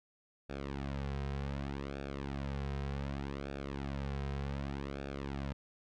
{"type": "tone with flanger", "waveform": "sawtooth", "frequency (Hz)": 69.3, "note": "C#2", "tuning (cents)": 0, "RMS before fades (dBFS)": -39, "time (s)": [0.49, 5.53], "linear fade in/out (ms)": 10, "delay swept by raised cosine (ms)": [0.98, 3.48], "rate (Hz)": 0.66, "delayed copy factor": -0.8, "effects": ["low-pass 4000 Hz 12 dB/octave"]}